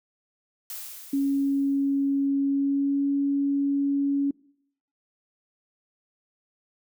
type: noise with exponential decay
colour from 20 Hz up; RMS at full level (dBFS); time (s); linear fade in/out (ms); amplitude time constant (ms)
blue; -35; 0.7-2.27; 1; 340
type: tone with pitch glide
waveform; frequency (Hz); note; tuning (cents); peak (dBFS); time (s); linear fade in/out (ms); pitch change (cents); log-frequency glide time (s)
sine; 277.2 to 280.3; C#4 to C#4; 0 to +19; -21; 1.13-4.31; 5; +19; 2.46-3.07
effects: noise-tail reverb RT60 0.7 s tail -24 dB re dry